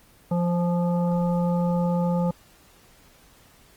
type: harmonic tone with a mistuned harmonic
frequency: 174.61 Hz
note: F3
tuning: in tune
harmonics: 1 / 3 / 5 / 7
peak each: -21 / -28 / -32 / -40 dBFS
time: 0.31-2.31 s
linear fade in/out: 5 ms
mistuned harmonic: 5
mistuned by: -17 cents
effects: pink hiss -55 dBFS RMS until 3.76 s + Opus 24 kbps